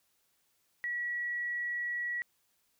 sine tone, 1929 Hz, B6, 41 cents flat, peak -32 dBFS, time 0.84-2.22 s, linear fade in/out 0 ms, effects white hiss -74 dBFS RMS until 2.79 s

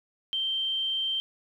sine tone, 3136 Hz, G7, in tune, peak -26 dBFS, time 0.33-1.2 s, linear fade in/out 0 ms, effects 10-bit

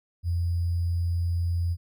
sine tone with sample-and-hold, 86 Hz, F2, 26 cents flat, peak -23 dBFS, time 0.23-1.77 s, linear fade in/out 50 ms, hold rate 4900 Hz, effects none

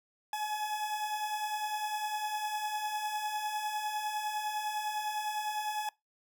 40% pulse beating tone pair, 840 / 849.9 Hz, G#5 / G#5, +19 / +40 cents, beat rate 9.9 Hz, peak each -40 / -33 dBFS, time 0.33-5.89 s, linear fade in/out 2 ms, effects noise-tail reverb RT60 0.2 s tail -23 dB re dry

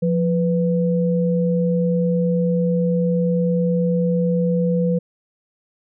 sine tone pair together, 174.8 / 495.4 Hz, F3 / B4, +2 / +5 cents, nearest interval octave + tritone, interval 1803 cents, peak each -17 / -21 dBFS, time 0.02-4.99 s, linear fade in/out 10 ms, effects none

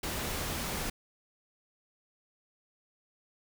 pink noise, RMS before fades -35 dBFS, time 0.03-0.9 s, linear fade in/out 5 ms, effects none

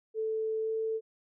sine tone with pitch glide, 440 to 443.3 Hz, A4 to A4, 0 to +13 cents, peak -29 dBFS, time 0.14-1.01 s, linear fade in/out 50 ms, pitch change +13 cents, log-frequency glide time 0.6-0.72 s, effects none

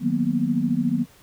sine chord, B major seventh, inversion first, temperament equal, 155.56 / 185 / 233.1 / 246.9 Hz, D#3 / F#3 / A#3 / B3, 0 / 0 / 0 / 0 cents, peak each -28 / -27 / -24 / -23 dBFS, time 0-1.06 s, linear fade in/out 50 ms, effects pink hiss -53 dBFS RMS until 1.22 s

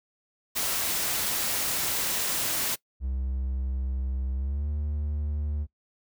white noise, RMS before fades -28 dBFS, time 0.55-2.76 s, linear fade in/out 20 ms
triangle tone with pitch glide, 65.2 to 74.03 Hz, C2 to D2, -5 to +14 cents, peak -25 dBFS, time 3-5.67 s, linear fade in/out 50 ms, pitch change +219 cents, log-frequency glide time 4.34-4.69 s
effects noise-tail reverb RT60 0.1 s tail -22 dB re dry

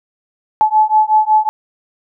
sine beating tone pair, 859 / 864.4 Hz, A5 / A5, -42 / -31 cents, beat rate 5.4 Hz, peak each -12 dBFS, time 0.61-1.49 s, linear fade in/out 0 ms, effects none

